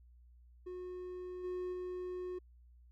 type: tone with level steps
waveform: triangle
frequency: 363.1 Hz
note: F#4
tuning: 33 cents flat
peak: -40 / -35 / -37 dBFS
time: 0.66-2.39 s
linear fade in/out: 10 ms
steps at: 1.43 / 1.72 s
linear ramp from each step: 20 ms
effects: added 60 Hz sine -58 dBFS peak until 2.91 s